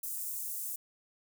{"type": "high-pass noise", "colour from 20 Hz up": "white", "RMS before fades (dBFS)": -38, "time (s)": [0.03, 0.76], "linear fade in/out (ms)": 5, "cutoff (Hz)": 7700, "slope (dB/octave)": 24, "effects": []}